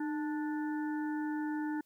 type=harmonic tone with a mistuned harmonic; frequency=293.7 Hz; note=D4; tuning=in tune; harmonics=1 / 3 / 5 / 6; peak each=-33 / -43 / -47 / -49 dBFS; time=0-1.81 s; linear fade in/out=5 ms; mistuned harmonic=1; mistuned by=+62 cents; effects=white hiss -74 dBFS RMS until 1.85 s